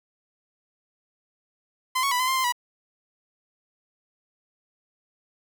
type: tone with pitch steps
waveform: sawtooth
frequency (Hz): 1030 / 1109 / 988 / 1024 / 1052 / 1041 / 974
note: C6 / C#6 / B5 / C6 / C6 / C6 / B5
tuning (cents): -28 / 0 / 0 / -38 / +9 / -9 / -24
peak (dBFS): -18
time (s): 1.95-2.524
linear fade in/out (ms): 10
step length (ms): 82
effects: 10-bit